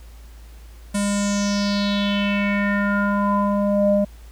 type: tone with low-pass filter sweep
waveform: square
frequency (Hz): 202.5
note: G#3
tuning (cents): -43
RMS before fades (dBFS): -20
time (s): 0.94-4.05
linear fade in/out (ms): 10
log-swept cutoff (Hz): 9600 to 530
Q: 4.9
effects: added 56 Hz sine -39 dBFS peak until 4.31 s + pink hiss -52 dBFS RMS until 4.31 s